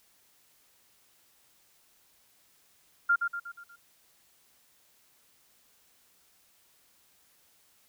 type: tone with echo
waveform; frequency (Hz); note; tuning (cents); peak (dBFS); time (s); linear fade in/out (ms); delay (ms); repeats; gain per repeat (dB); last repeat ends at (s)
sine; 1396.9; F6; 0; -20; 3.09-3.16; 10; 120; 5; -6; 3.76
effects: white hiss -65 dBFS RMS until 7.88 s